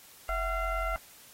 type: tone with frequency modulation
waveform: sine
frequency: 659.3 Hz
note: E5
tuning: in tune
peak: -28 dBFS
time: 0.29-0.96 s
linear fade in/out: 0 ms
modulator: 705 Hz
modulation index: 1.6
effects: white hiss -54 dBFS RMS until 1.33 s + AAC 48 kbps